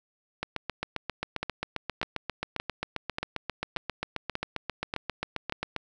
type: two click trains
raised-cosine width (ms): 0.3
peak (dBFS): -14 / -14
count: 41 / 8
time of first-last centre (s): 0.43-5.763 / 1.43-5.524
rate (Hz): 7.5 / 1.71
effects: none